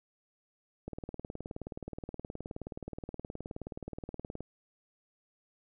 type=click train; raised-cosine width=2 ms; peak=-26 dBFS; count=68; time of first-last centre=0.88-4.406 s; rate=19 Hz; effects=none